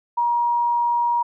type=tone; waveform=sine; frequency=951 Hz; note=A#5; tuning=34 cents sharp; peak=-17 dBFS; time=0.17-1.23 s; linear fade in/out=10 ms; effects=none